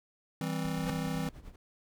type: chord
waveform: square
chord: C major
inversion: first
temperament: just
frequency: 163.52 / 196.22 / 261.6 Hz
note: E3 / G3 / C4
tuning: -14 / +2 / 0 cents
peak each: -35 / -39 / -38 dBFS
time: 0.41-1.29 s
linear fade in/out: 2 ms
type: noise with tremolo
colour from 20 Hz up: brown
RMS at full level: -45 dBFS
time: 0.64-1.56 s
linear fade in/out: 5 ms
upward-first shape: sine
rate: 9.9 Hz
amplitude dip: 75%
type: tone with exponential growth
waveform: square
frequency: 170 Hz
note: F3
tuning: 46 cents flat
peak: -26 dBFS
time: 0.82-0.9 s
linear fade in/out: 2 ms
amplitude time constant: 17 ms
effects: none